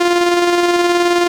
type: tone with tremolo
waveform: sawtooth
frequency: 349.2 Hz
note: F4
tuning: in tune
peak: -6 dBFS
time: 0-1.28 s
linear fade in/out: 10 ms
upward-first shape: square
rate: 19 Hz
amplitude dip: 30%
effects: low-pass 7000 Hz 12 dB/octave + 7-bit